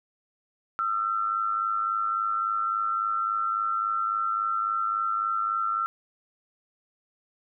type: tone pair together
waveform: sine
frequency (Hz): 1244.5 / 1348.1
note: D#6 / E6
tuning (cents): 0 / +38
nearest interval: minor second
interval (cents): 138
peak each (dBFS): -31 / -25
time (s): 0.79-5.86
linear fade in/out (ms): 0
effects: none